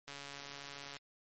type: click train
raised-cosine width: 0.2 ms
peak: -29 dBFS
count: 126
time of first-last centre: 0.08-0.967 s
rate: 141 Hz
effects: MP3 32 kbps